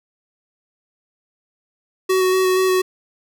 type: tone with vibrato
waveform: square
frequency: 373.4 Hz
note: F#4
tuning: 16 cents sharp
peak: -15 dBFS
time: 2.09-2.82 s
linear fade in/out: 10 ms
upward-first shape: square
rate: 4.2 Hz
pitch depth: 11 cents each way
effects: none